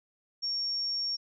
sine tone, 5520 Hz, F8, 21 cents flat, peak -29 dBFS, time 0.42-1.17 s, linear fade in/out 20 ms, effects none

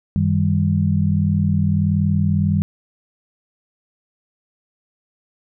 sine tone cluster, 94.8 / 156.2 / 196.5 Hz, F#2 / D#3 / G3, +43 / +7 / +4 cents, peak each -19 dBFS, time 0.16-2.62 s, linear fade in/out 0 ms, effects none

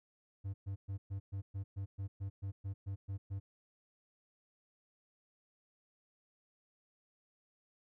triangle tone bursts, 98 Hz, G2, in tune, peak -35 dBFS, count 14, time 0.44-3.4 s, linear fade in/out 20 ms, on 100 ms, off 120 ms, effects none

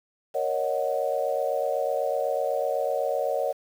sine chord, D# minor seventh, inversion second, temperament equal, 466.2 / 554.4 / 622.3 / 740 Hz, A#4 / C#5 / D#5 / F#5, 0 / 0 / 0 / 0 cents, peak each -31 / -27 / -29 / -31 dBFS, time 0.34-3.53 s, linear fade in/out 20 ms, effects 8-bit

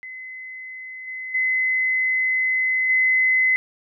sine tone with level steps, 2037 Hz, C7, 47 cents flat, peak -33 / -29 / -18 / -15 dBFS, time 0.03-3.56 s, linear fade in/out 0 ms, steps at 1.07 / 1.34 / 2.89 s, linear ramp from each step 10 ms, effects none

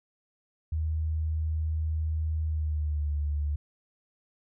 sine tone with pitch glide, 78.7 to 73.43 Hz, D#2 to D2, +20 to 0 cents, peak -26 dBFS, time 0.72-3.56 s, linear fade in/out 5 ms, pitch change -120 cents, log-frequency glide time 2.44-3.11 s, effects none

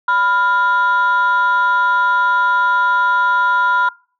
sine tone pair together, 992 / 1402.9 Hz, B5 / F6, +7 / +7 cents, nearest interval tritone, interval 600 cents, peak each -13 dBFS, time 0.08-3.89 s, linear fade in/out 5 ms, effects noise-tail reverb RT60 0.4 s tail -24 dB re dry + tanh soft clip ceiling -8 dBFS

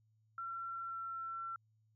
sine tone with pitch glide, 1358 to 1349.4 Hz, F6 to E6, -49 to +40 cents, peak -40 dBFS, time 0.38-1.56 s, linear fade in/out 2 ms, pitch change -11 cents, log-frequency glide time 0.85-0.98 s, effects added 109 Hz sine -70 dBFS peak until 1.95 s

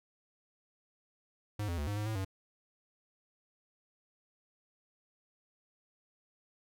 square tone with pitch steps, 104.4 / 85.8 / 72.9 / 102.8 / 105.3 / 109.8 / 95.7 Hz, G#2 / F2 / D2 / G#2 / G#2 / A2 / G2, +10 / -30 / -12 / -17 / +24 / -3 / -41 cents, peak -34 dBFS, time 1.59-2.248 s, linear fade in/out 5 ms, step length 94 ms, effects none

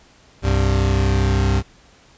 40% pulse tone pair together, 65.29 / 98 Hz, C2 / G2, -3 / 0 cents, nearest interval perfect fifth, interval 703 cents, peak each -17 dBFS, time 0.42-1.63 s, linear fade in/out 50 ms, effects pink hiss -51 dBFS RMS until 2.17 s + resampled to 16000 Hz

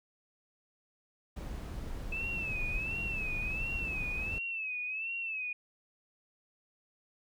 brown noise, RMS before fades -39 dBFS, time 1.36-4.39 s, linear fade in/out 10 ms
sine tone with vibrato, 2600 Hz, E7, 24 cents flat, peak -34 dBFS, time 2.12-5.53 s, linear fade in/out 5 ms, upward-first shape sine, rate 1.4 Hz, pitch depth 96 cents each way
effects none

